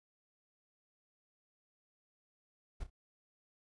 brown noise with echo, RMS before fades -39 dBFS, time 2.8-2.84 s, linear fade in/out 10 ms, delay 31 ms, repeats 2, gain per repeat -12 dB, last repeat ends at 2.902 s, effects resampled to 24000 Hz

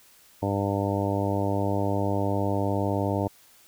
harmonic tone, 99.7 Hz, G2, 30 cents sharp, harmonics 1 / 2 / 3 / 4 / 5 / 6 / 7 / 8 / 9, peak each -28 / -32 / -30 / -34 / -33 / -32 / -35 / -39 / -34 dBFS, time 0.42-3.28 s, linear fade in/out 10 ms, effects white hiss -56 dBFS RMS until 3.67 s

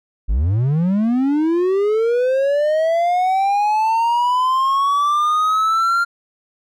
triangle linear sweep, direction up, 43.8 to 1396.9 Hz, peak -12 dBFS, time 0.28-6.05 s, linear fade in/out 20 ms, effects none

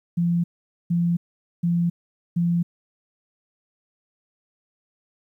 sine tone bursts, 171.7 Hz, F3, 29 cents flat, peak -18 dBFS, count 4, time 0.17-2.63 s, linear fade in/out 10 ms, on 270 ms, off 460 ms, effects 10-bit

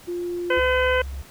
sine tone, 350.3 Hz, F4, 5 cents sharp, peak -25 dBFS, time 0.07-0.6 s, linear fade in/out 20 ms
harmonic tone, 508 Hz, B4, 49 cents sharp, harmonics 1 / 2 / 3 / 4 / 5 / 6, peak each -20 / -27 / -24 / -29 / -31 / -32 dBFS, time 0.5-1.02 s, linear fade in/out 5 ms
sine tone with vibrato, 67.5 Hz, C#2, 45 cents flat, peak -29 dBFS, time 0.57-1.22 s, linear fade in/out 5 ms, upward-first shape square, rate 18 Hz, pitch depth 65 cents each way
effects pink hiss -47 dBFS RMS until 1.3 s

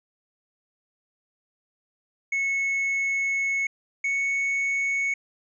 triangle tone pair in turn, 2197 / 2215 Hz, C#7 / C#7, -16 / -2 cents, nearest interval unison, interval 14 cents, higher second, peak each -21 dBFS, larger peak neither, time 2.32-3.67 / 4.04-5.14 s, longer first, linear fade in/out 5 ms, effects resampled to 22050 Hz

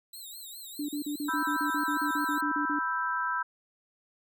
10% pulse tone with vibrato, 3951 Hz, B7, in tune, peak -35 dBFS, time 0.13-2.41 s, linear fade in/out 5 ms, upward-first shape triangle, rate 4.9 Hz, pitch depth 150 cents each way
sine tone bursts, 293.7 Hz, D4, in tune, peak -30 dBFS, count 15, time 0.79-2.791 s, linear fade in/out 5 ms, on 97 ms, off 39 ms
sine chord, E minor, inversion second, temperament equal, 987.8 / 1318.5 / 1568 Hz, B5 / E6 / G6, 0 / 0 / 0 cents, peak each -32 dBFS, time 1.28-3.43 s, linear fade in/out 10 ms
effects none

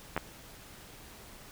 clicks, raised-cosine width 0.5 ms, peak -16 dBFS, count 2, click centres 0.165 / 0.177 s, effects pink hiss -51 dBFS RMS until 1.51 s

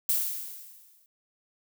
violet noise with exponential decay, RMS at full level -24 dBFS, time 0.09-1.06 s, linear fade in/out 1 ms, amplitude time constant 210 ms, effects none

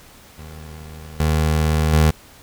25% pulse tone with level steps, 77.78 Hz, D#2, in tune, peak -31 / -12 / -8 dBFS, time 0.38-2.11 s, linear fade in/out 10 ms, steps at 1.2 / 1.93 s, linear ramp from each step 2 ms, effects pink hiss -46 dBFS RMS until 2.42 s

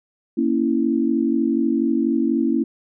sine chord, A# diminished, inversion none, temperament equal, 233.1 / 277.2 / 329.6 Hz, A#3 / C#4 / E4, 0 / 0 / 0 cents, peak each -21 dBFS, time 0.37-2.64 s, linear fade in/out 10 ms, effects none

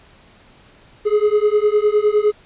triangle beating tone pair, 415.3 / 425.1 Hz, G#4 / G#4, 0 / +40 cents, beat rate 9.8 Hz, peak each -14 dBFS, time 1.05-2.32 s, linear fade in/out 20 ms, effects pink hiss -49 dBFS RMS until 2.45 s + resampled to 8000 Hz

